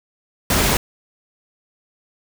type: noise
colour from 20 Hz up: pink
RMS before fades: -17 dBFS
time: 0.5-0.77 s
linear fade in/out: 2 ms
effects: none